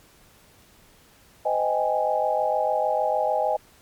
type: chord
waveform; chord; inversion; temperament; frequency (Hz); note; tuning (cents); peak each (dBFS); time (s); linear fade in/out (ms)
sine; Ab major seventh; first; equal with one note detuned; 511 / 622.3 / 784 / 830.6; C5 / Eb5 / G5 / Ab5; -41 / 0 / 0 / 0; -28 / -24 / -28 / -25; 1.45-3.57; 10
effects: pink hiss -55 dBFS RMS until 3.81 s + MP3 96 kbps